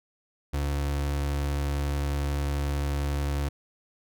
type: tone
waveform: 35% pulse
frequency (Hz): 71.2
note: C#2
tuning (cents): +47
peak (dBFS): -24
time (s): 0.53-3.49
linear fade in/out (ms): 10
effects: none